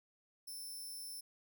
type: tone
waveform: 10% pulse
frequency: 5330 Hz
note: E8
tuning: 18 cents sharp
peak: -39 dBFS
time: 0.47-1.21 s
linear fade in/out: 10 ms
effects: none